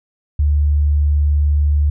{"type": "tone", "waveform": "sine", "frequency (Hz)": 73.42, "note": "D2", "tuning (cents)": 0, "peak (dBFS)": -11, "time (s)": [0.39, 1.9], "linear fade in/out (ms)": 5, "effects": []}